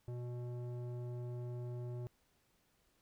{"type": "tone with low-pass filter", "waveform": "square", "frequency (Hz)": 122.1, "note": "B2", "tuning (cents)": -19, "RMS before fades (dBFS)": -43, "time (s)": [0.08, 2.07], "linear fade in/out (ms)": 0, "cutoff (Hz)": 550, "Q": 0.99, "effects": ["pink hiss -75 dBFS RMS until 3.01 s"]}